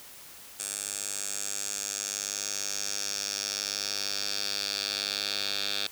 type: tone with band-pass filter sweep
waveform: 10% pulse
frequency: 100.7 Hz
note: G2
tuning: 47 cents sharp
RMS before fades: -33 dBFS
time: 0.59-5.87 s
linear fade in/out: 5 ms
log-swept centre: 8300 to 4000 Hz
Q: 3.5
effects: white hiss -48 dBFS RMS until 5.91 s